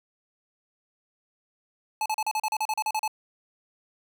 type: tone bursts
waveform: square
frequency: 863 Hz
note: A5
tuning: 34 cents flat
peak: -25 dBFS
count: 13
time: 2.01-3.078 s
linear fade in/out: 2 ms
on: 48 ms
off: 37 ms
effects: 10-bit